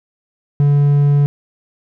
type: tone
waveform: triangle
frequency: 143.7 Hz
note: D3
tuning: 37 cents flat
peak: -7 dBFS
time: 0.6-1.26 s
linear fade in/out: 0 ms
effects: none